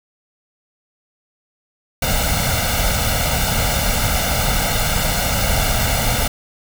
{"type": "noise with comb filter", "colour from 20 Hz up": "pink", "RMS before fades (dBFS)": -18, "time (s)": [2.02, 6.28], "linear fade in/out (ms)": 5, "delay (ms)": 1.4, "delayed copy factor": 0.8, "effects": []}